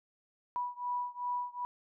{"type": "beating tone pair", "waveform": "sine", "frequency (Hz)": [979, 981.6], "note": ["B5", "B5"], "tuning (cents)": [-15, -11], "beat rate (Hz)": 2.6, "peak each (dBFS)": [-36, -37], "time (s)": [0.56, 1.65], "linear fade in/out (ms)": 0, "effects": []}